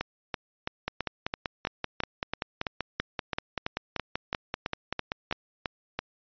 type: two click trains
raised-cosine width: 0.3 ms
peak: -13 / -13 dBFS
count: 19 / 24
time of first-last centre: 0.01-5.99 / 0.88-5.312 s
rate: 3.01 / 5.19 Hz
effects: resampled to 11025 Hz